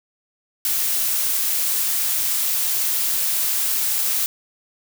blue noise, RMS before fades -21 dBFS, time 0.65-4.26 s, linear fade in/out 0 ms, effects none

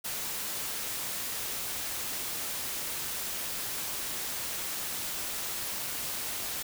white noise, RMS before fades -35 dBFS, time 0.04-6.63 s, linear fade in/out 10 ms, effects none

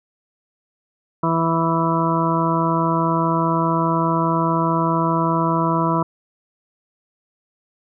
harmonic tone, 164.81 Hz, E3, in tune, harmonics 1 / 2 / 3 / 4 / 6 / 7 / 8, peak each -21 / -23 / -30 / -26 / -21 / -27 / -27 dBFS, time 1.23-6.03 s, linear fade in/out 5 ms, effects none

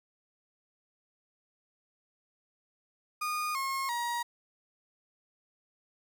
35% pulse tone with pitch steps, 1226 / 1079.7 / 950.9 Hz, D#6 / C#6 / A#5, -26 / -46 / +34 cents, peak -29 dBFS, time 3.21-4.23 s, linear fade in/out 10 ms, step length 340 ms, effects none

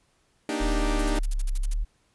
sawtooth chord, Eb major seventh, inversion second, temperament equal with one note detuned, 232.4 / 293.7 / 311.1 / 392 Hz, Bb3 / D4 / Eb4 / G4, -5 / 0 / 0 / 0 cents, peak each -31 / -26 / -28 / -29 dBFS, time 0.49-1.19 s, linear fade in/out 2 ms
sine exponential two-way sweep, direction down then up, 39.5 to 32.7 to 39.5 Hz, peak -23 dBFS, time 0.6-1.85 s, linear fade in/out 20 ms, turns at 1.56 s
blue noise bursts, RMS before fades -37 dBFS, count 10, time 0.99-1.739 s, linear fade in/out 5 ms, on 29 ms, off 51 ms
effects pink hiss -67 dBFS RMS until 2.14 s + resampled to 24000 Hz

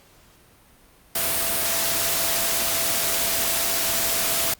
sine tone in noise, 671 Hz, E5, 31 cents sharp, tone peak -34 dBFS, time 1.15-4.54 s, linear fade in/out 5 ms, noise white, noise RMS -23 dBFS, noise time 1.15-4.54 s, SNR -14 dB, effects pink hiss -54 dBFS RMS until 4.59 s + Opus 48 kbps

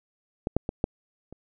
clicks, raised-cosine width 2 ms, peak -13 / -8 / -15 / -9 / -29 dBFS, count 5, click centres 0.471 / 0.566 / 0.691 / 0.841 / 1.326 s, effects none

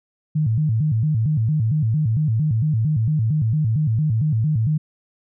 sine tone with vibrato, 130.81 Hz, C3, in tune, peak -16 dBFS, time 0.35-4.78 s, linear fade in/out 10 ms, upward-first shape square, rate 4.4 Hz, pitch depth 280 cents each way, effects none

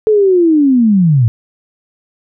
sine linear sweep, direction down, 440 to 107.2 Hz, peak -6 dBFS, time 0.07-1.28 s, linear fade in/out 0 ms, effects none

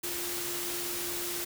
sine tone in noise, 349.2 Hz, F4, in tune, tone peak -40 dBFS, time 0.03-1.45 s, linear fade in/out 10 ms, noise white, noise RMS -35 dBFS, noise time 0.03-1.45 s, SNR -8 dB, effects none

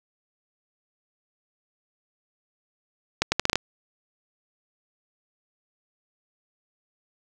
accelerating click train, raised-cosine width 0.2 ms, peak -3 dBFS, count 7, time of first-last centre 3.22-3.556 s, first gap 100 ms, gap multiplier 0.76, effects none

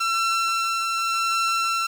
sawtooth tone with tremolo, 1347 Hz, E6, 37 cents sharp, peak -16 dBFS, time 0-1.87 s, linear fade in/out 10 ms, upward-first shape triangle, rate 0.87 Hz, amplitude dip 30%, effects low-pass 8000 Hz 12 dB/octave + 7-bit

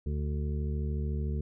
harmonic tone, 73.6 Hz, D2, 4 cents sharp, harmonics 1 / 2 / 3 / 5 / 6, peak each -30 / -36 / -40 / -44 / -46 dBFS, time 0.06-1.41 s, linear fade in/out 5 ms, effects none

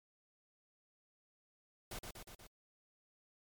pink noise with echo, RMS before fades -45 dBFS, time 1.91-1.99 s, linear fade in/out 5 ms, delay 120 ms, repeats 4, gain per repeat -3 dB, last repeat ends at 2.47 s, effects MP3 96 kbps

